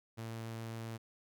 sawtooth tone, 113.5 Hz, A#2, 46 cents flat, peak -37 dBFS, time 0.17-0.98 s, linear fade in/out 20 ms, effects none

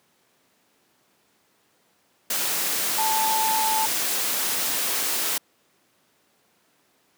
sine tone in noise, 880 Hz, A5, in tune, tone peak -22 dBFS, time 2.98-3.86 s, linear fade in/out 5 ms, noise white, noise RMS -25 dBFS, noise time 2.3-5.38 s, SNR 0 dB, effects pink hiss -64 dBFS RMS until 7.17 s + high-pass 200 Hz 12 dB/octave

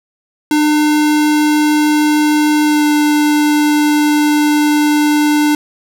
square tone with pitch glide, 301.1 to 298.3 Hz, D4 to D4, +43 to +27 cents, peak -10 dBFS, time 0.51-5.55 s, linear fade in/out 2 ms, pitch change -16 cents, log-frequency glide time 2.63-2.85 s, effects none

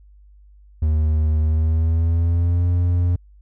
triangle tone with pitch glide, 77.4 to 87.89 Hz, D#2 to F2, -9 to +12 cents, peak -13 dBFS, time 0.82-3.16 s, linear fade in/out 5 ms, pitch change +221 cents, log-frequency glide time 1.4-2.66 s, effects added 50 Hz sine -45 dBFS peak until 3.41 s

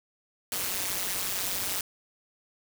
white noise with amplitude modulation, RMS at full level -27 dBFS, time 0.52-1.81 s, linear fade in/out 2 ms, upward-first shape sine, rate 189 Hz, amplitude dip 95%, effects none

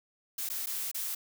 blue noise with dropouts, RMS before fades -35 dBFS, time 0.38-1.15 s, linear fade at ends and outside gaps 5 ms, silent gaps 0.49-0.499 / 0.66-0.669 / 0.915-0.945 s, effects none

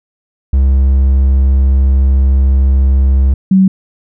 triangle / sine tone pair in turn, 66.9 / 190.21 Hz, C2 / F#3, +39 / +48 cents, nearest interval octave + tritone, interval 1809 cents, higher second, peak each -4 dBFS, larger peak neither, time 0.53-3.34 / 3.51-3.68 s, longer first, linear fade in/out 5 ms, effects none

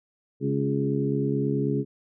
harmonic tone with a mistuned harmonic, 69.3 Hz, C#2, in tune, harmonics 2 / 3 / 4 / 5 / 6, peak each -27 / -30 / -28 / -33 / -29 dBFS, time 0.4-1.85 s, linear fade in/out 50 ms, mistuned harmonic 5, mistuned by +27 cents, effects none

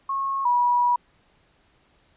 sine tone pair in turn, 1091 / 971 Hz, C#6 / B5, -28 / -30 cents, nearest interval major second, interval 202 cents, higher first, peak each -23 / -17 dBFS, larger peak second, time 0.09-0.45 / 0.45-0.96 s, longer second, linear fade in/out 5 ms, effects pink hiss -62 dBFS RMS until 2.16 s + resampled to 8000 Hz

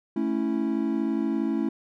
triangle chord, A major, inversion none, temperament equal, 220 / 277.2 / 329.6 Hz, A3 / C#4 / E4, 0 / 0 / 0 cents, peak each -26 dBFS, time 0.16-1.69 s, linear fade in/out 5 ms, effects none

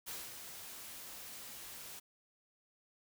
white noise with ADSR envelope, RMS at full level -43 dBFS, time 0.06-2 s, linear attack 24 ms, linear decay 220 ms, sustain -6 dB, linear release 15 ms, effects none

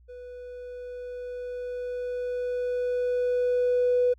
triangle tone with level ramp, 493.9 Hz, B4, in tune, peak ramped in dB -38 to -15 dBFS, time 0.08-4.14 s, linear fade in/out 20 ms, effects tanh soft clip ceiling -17 dBFS + added 60 Hz sine -53 dBFS peak until 4.18 s

